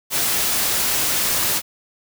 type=noise; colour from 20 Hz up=white; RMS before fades=-20 dBFS; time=0.1-1.62 s; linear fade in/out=50 ms; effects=none